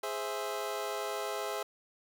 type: chord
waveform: 25% pulse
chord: Ab augmented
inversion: none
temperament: equal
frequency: 415.3 / 523.3 / 659.3 Hz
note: Ab4 / C5 / E5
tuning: 0 / 0 / 0 cents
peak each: -34 / -36 / -35 dBFS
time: 0.03-1.63 s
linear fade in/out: 5 ms
effects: none